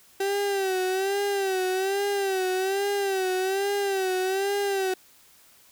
35% pulse tone with vibrato, 386.9 Hz, G4, 23 cents flat, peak -22 dBFS, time 0.2-4.94 s, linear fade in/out 5 ms, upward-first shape sine, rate 1.2 Hz, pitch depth 77 cents each way, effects white hiss -56 dBFS RMS until 5.71 s

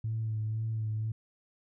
sine tone with vibrato, 110 Hz, A2, in tune, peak -29 dBFS, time 0.04-1.12 s, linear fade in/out 5 ms, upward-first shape sine, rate 2 Hz, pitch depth 28 cents each way, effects tanh soft clip ceiling -25 dBFS

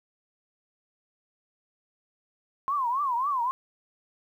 sine tone with vibrato, 1048 Hz, C6, 2 cents sharp, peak -24 dBFS, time 2.68-3.51 s, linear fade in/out 0 ms, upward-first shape triangle, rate 3.7 Hz, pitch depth 230 cents each way, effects 10-bit

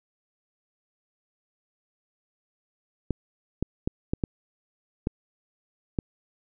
clicks, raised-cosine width 3 ms, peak -12 dBFS, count 7, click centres 3.107 / 3.626 / 3.875 / 4.135 / 4.238 / 5.071 / 5.988 s, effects none

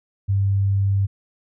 sine tone, 98.6 Hz, G2, 11 cents sharp, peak -16 dBFS, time 0.28-1.07 s, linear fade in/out 20 ms, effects none

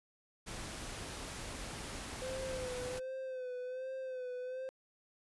pink noise, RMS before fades -44 dBFS, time 0.46-3 s, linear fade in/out 20 ms
triangle tone with vibrato, 512 Hz, C5, 38 cents flat, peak -37 dBFS, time 2.22-4.69 s, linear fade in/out 0 ms, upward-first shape sine, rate 1.3 Hz, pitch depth 48 cents each way
effects resampled to 24000 Hz

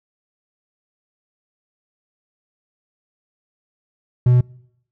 triangle tone, 123.8 Hz, B2, 5 cents sharp, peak -8 dBFS, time 4.26-4.41 s, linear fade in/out 5 ms, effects noise-tail reverb RT60 0.8 s tail -25 dB re dry

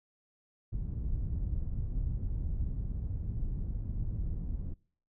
pink low-pass noise, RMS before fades -34 dBFS, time 0.72-4.74 s, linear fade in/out 10 ms, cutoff 110 Hz, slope 12 dB/octave, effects noise-tail reverb RT60 0.5 s tail -24 dB re dry

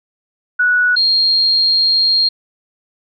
sine tone pair in turn, 1471 / 4227 Hz, F#6 / C8, -11 / +17 cents, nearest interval octave + tritone, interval 1828 cents, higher second, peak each -10 dBFS, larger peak neither, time 0.59-0.96 / 0.96-2.29 s, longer second, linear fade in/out 10 ms, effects none

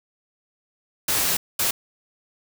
white noise bursts at uneven times, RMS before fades -22 dBFS, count 2, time 1.08-1.37 / 1.59-1.71 s, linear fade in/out 5 ms, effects none

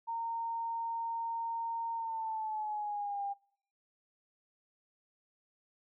sine tone with pitch glide, 920 to 800.9 Hz, A#5 to G5, -23 to +37 cents, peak -34 dBFS, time 0.07-3.34 s, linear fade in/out 20 ms, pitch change -240 cents, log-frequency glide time 1.94-3.23 s, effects noise-tail reverb RT60 0.6 s tail -24 dB re dry

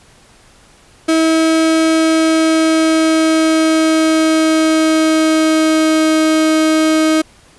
35% pulse tone with pitch glide, 321.9 to 314.9 Hz, E4 to D#4, -41 to +21 cents, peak -8 dBFS, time 1.08-7.22 s, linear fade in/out 10 ms, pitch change -38 cents, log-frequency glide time 1.56-6.19 s, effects pink hiss -46 dBFS RMS until 7.58 s + resampled to 24000 Hz

